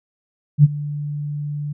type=tone with ADSR envelope; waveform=sine; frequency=146.83 Hz; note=D3; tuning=in tune; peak=-4 dBFS; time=0.58-1.73 s; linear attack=59 ms; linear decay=30 ms; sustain=-19 dB; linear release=10 ms; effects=none